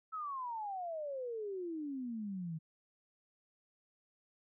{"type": "exponential sweep", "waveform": "sine", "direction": "down", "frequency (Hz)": [1318.5, 154.9], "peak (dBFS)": -38, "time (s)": [0.12, 2.59], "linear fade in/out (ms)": 20, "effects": []}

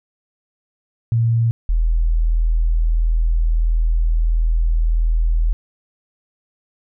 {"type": "tone pair in turn", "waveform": "sine", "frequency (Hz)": [115.3, 40.76], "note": ["A#2", "E1"], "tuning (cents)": [-19, -19], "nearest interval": "octave + tritone", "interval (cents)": 1800, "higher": "first", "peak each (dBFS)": [-13, -13], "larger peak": "neither", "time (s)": [[1.12, 1.51], [1.69, 5.53]], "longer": "second", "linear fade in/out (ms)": 0, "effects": []}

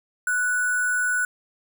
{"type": "tone with sample-and-hold", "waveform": "sine", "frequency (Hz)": 1480, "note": "F#6", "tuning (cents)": 0, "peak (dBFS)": -20, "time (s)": [0.27, 1.25], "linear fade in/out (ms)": 2, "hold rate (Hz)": 8820, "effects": []}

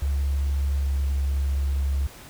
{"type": "tone with pitch glide", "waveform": "triangle", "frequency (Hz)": [69.6, 68.92], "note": ["C#2", "C#2"], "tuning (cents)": [8, -9], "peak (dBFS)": -17, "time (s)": [0.02, 2.07], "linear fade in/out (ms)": 5, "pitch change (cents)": -17, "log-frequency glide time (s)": [0.79, 0.9], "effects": ["tanh soft clip ceiling -19 dBFS", "pink hiss -45 dBFS RMS until 2.29 s"]}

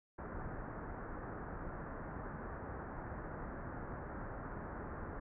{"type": "low-pass noise", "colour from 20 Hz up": "pink", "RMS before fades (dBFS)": -45, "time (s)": [0.18, 5.2], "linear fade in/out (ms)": 10, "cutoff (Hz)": 1700, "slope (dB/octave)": 48, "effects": []}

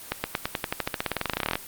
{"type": "accelerating click train", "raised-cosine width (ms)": 0.3, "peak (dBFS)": -8, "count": 26, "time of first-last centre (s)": [0.12, 1.555], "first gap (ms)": 120, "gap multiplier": 0.93, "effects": ["white hiss -42 dBFS RMS until 1.67 s", "Opus 24 kbps"]}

